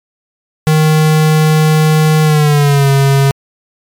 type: tone with pitch glide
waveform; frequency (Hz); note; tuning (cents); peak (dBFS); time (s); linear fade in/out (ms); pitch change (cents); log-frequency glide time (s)
square; 155.5 to 137.74; D#3 to C#3; -1 to -11; -7; 0.67-3.31; 0; -210; 2.23-2.89
effects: MP3 96 kbps